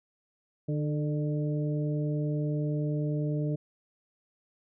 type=harmonic tone with a mistuned harmonic; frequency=150 Hz; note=D3; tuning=37 cents sharp; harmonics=1 / 2 / 3 / 4; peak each=-28 / -34 / -38 / -40 dBFS; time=0.68-3.56 s; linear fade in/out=10 ms; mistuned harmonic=3; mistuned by=-40 cents; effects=none